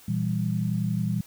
sine chord, E diminished, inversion second, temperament equal with one note detuned, 117.76 / 164.81 / 196 Hz, Bb2 / E3 / G3, +18 / 0 / 0 cents, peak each -28 dBFS, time 0.08-1.21 s, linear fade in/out 5 ms, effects white hiss -52 dBFS RMS until 1.26 s

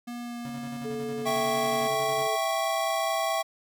square tone with pitch glide, 239.9 to 238.2 Hz, A#3 to A#3, +50 to +38 cents, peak -35 dBFS, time 0.07-1.88 s, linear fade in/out 10 ms, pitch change -12 cents, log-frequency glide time 0.23-0.36 s
35% pulse tone with tremolo, 138.6 Hz, C#3, in tune, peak -37 dBFS, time 0.45-2.27 s, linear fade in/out 2 ms, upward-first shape square, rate 11 Hz, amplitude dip 55%
sine tone, 434.9 Hz, A4, 20 cents flat, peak -32 dBFS, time 0.84-2.37 s, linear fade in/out 20 ms
square chord, C# diminished, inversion first, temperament equal, 659.3 / 784 / 1108.7 Hz, E5 / G5 / C#6, 0 / 0 / 0 cents, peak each -29 / -31 / -32 dBFS, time 1.25-3.43 s, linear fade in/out 20 ms
effects none

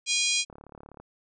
harmonic tone, 813 Hz, G#5, 37 cents flat, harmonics 3 / 4 / 5 / 6 / 7 / 8 / 9 / 10, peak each -29 / -30 / -31 / -32 / -32 / -33 / -34 / -34 dBFS, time 0.06-0.45 s, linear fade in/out 50 ms
click train, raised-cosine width 1 ms, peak -32 dBFS, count 19, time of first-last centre 0.5-1 s, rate 36 Hz
effects none

